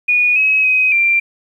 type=tone with pitch steps; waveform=sine; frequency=2457 / 2555 / 2521 / 2367 Hz; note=D#7 / D#7 / D#7 / D7; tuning=-22 / +45 / +22 / +13 cents; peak=-10 dBFS; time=0.08-1.2 s; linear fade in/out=10 ms; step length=280 ms; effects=8-bit